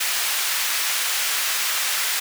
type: high-pass noise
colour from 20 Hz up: pink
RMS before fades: -23 dBFS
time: 0-2.2 s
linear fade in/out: 10 ms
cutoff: 1600 Hz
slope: 12 dB/octave
effects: none